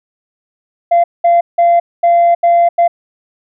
sine tone bursts at uneven times, 688 Hz, F5, 26 cents flat, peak -4 dBFS, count 6, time 0.91-1.04 / 1.24-1.41 / 1.58-1.8 / 2.03-2.35 / 2.43-2.69 / 2.78-2.88 s, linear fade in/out 10 ms, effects tanh soft clip ceiling -4 dBFS

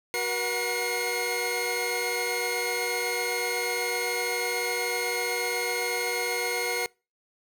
sawtooth tone cluster, 371 / 478.8 / 734 / 2148 Hz, F#4 / A#4 / F#5 / C7, +5 / +46 / -14 / +45 cents, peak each -32 / -27 / -34 / -26 dBFS, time 0.14-6.86 s, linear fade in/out 0 ms, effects noise-tail reverb RT60 0.3 s tail -25 dB re dry

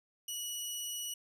15% pulse tone, 2929 Hz, F#7, 18 cents flat, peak -30 dBFS, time 0.28-1.14 s, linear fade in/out 5 ms, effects none

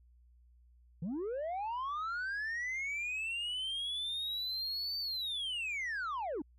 sine linear two-way sweep, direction up then down, 148.3 to 4601 to 256 Hz, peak -32 dBFS, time 1.02-6.42 s, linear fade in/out 5 ms, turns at 4.99 s, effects tanh soft clip ceiling -34 dBFS + added 60 Hz sine -60 dBFS peak until 6.58 s

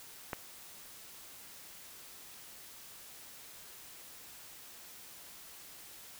click, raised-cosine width 0.5 ms, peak -20 dBFS, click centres 0.332 s, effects white hiss -52 dBFS RMS until 6.19 s

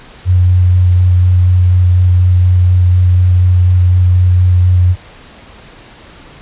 sine tone with vibrato, 90.3 Hz, F#2, 42 cents flat, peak -5 dBFS, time 0.25-4.96 s, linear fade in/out 50 ms, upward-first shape square, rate 4.1 Hz, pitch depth 9 cents each way, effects pink hiss -37 dBFS RMS until 6.41 s + resampled to 8000 Hz

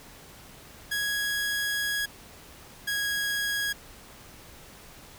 sawtooth tone pair in turn, 1661.2 / 1652.6 Hz, G#6 / G#6, 0 / -9 cents, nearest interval unison, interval 9 cents, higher first, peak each -23 dBFS, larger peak neither, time 0.91-2.06 / 2.87-3.73 s, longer first, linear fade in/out 10 ms, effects pink hiss -49 dBFS RMS until 5.18 s

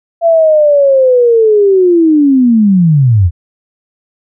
sine linear sweep, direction down, 680 to 79.4 Hz, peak -4 dBFS, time 0.21-3.31 s, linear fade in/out 50 ms, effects none

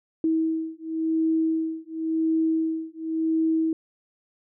sine beating tone pair, 321.3 / 322.23 Hz, E4 / E4, -44 / -39 cents, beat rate 0.93 Hz, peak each -25 dBFS, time 0.24-3.73 s, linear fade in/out 2 ms, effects none

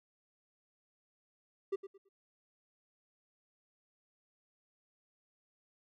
triangle tone with echo, 392 Hz, G4, in tune, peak -29 dBFS, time 1.72-1.76 s, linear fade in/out 10 ms, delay 110 ms, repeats 3, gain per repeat -12 dB, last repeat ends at 2.09 s, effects none

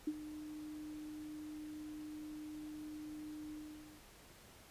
sine tone with ADSR envelope, 304.3 Hz, D#4, 38 cents flat, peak -32 dBFS, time 0.07-4.04 s, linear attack 6 ms, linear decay 47 ms, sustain -13 dB, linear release 510 ms, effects pink hiss -60 dBFS RMS until 4.7 s + resampled to 32000 Hz

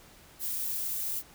violet noise, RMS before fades -33 dBFS, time 0.39-1.23 s, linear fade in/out 50 ms, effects pink hiss -55 dBFS RMS until 1.34 s

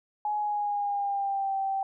sine tone with pitch glide, 839 to 778.3 Hz, G#5 to G5, +17 to -13 cents, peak -26 dBFS, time 0.25-1.83 s, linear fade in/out 2 ms, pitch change -130 cents, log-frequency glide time 0.38-1.55 s, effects none

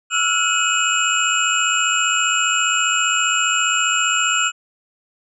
sine tone cluster, 1336 / 1431 / 2537 / 2921 / 7330 Hz, E6 / F6 / D#7 / F#7 / A#8, +23 / +42 / +33 / -23 / -30 cents, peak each -22 dBFS, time 0.1-4.52 s, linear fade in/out 50 ms, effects none

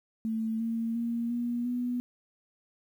sine tone with pitch steps, 222.7 / 228.2 / 233.8 / 239.5 / 245.4 Hz, A3 / A#3 / A#3 / A#3 / B3, +21 / -37 / +5 / +47 / -11 cents, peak -28 dBFS, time 0.25-2 s, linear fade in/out 0 ms, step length 350 ms, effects 10-bit

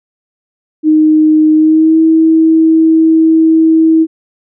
sine tone with pitch glide, 310 to 321.7 Hz, D#4 to E4, -6 to -42 cents, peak -4 dBFS, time 0.83-4.07 s, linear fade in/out 50 ms, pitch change +64 cents, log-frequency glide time 1.54-1.99 s, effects none

